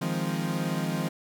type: chord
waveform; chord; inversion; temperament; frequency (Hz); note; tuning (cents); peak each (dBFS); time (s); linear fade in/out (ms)
40% pulse; F minor seventh; third; equal with one note detuned; 155.56 / 173.71 / 207.7 / 261.6; Eb3 / F3 / Ab3 / C4; 0 / -9 / 0 / 0; -31 / -30 / -34 / -34; 0.01-1.09; 10
effects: none